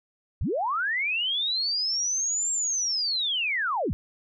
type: linear two-way sweep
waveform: sine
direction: up then down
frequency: 38.38 to 7480 to 38.38 Hz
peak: -24 dBFS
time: 0.41-3.93 s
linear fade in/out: 0 ms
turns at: 2.52 s
effects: none